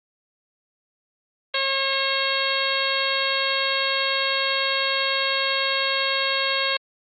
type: harmonic tone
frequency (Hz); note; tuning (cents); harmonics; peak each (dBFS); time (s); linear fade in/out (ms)
542; C#5; -39; 1 / 2 / 3 / 4 / 5 / 6 / 7 / 8; -29 / -29 / -29 / -29 / -29 / -29 / -29 / -29; 1.54-6.77; 5
effects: Opus 32 kbps